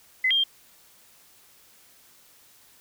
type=tone with pitch steps; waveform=sine; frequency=2034 / 3211 / 3185 Hz; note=C7 / G7 / G7; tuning=-50 / +41 / +27 cents; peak=-19 dBFS; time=0.24-0.438 s; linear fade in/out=5 ms; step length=66 ms; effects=white hiss -56 dBFS RMS until 2.8 s